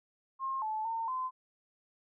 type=tone with pitch steps; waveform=sine; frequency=1068 / 868 / 908 / 1029 Hz; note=C6 / A5 / A#5 / C6; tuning=+35 / -24 / -46 / -29 cents; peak=-32 dBFS; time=0.39-1.31 s; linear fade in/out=50 ms; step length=230 ms; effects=none